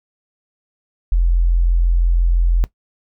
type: tone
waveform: sine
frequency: 42.98 Hz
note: F1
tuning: 27 cents flat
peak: -11 dBFS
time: 1.12-2.64 s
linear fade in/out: 0 ms
effects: noise-tail reverb RT60 0.1 s tail -17 dB re dry